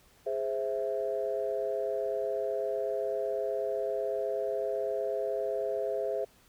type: chord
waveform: sine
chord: Ab augmented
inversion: none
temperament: equal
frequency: 415.3 / 523.3 / 659.3 Hz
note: Ab4 / C5 / E5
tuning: 0 / 0 / 0 cents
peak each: -33 dBFS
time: 0.26-6.25 s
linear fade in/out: 10 ms
effects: tanh soft clip ceiling -20 dBFS + pink hiss -62 dBFS RMS until 6.48 s